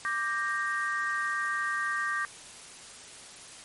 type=chord; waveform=sine; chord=G minor; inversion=second; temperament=equal with one note detuned; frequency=1174.7 / 1583.5 / 1864.7 Hz; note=D6 / G6 / Bb6; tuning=0 / +17 / 0 cents; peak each=-32 dBFS; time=0.05-2.25 s; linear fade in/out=0 ms; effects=white hiss -47 dBFS RMS until 3.64 s + MP3 48 kbps